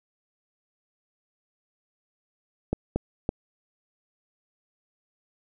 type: clicks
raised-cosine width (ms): 2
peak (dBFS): -11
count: 3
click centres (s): 2.73 / 2.96 / 3.291
effects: none